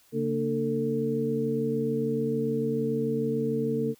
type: tone cluster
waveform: sine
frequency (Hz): 139.2 / 230.4 / 297.2 / 447.6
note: C#3 / A#3 / D4 / A4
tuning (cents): +8 / -20 / +21 / +30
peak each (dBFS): -33 / -29 / -34 / -28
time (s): 0.12-3.95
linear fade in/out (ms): 50
effects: white hiss -61 dBFS RMS until 3.99 s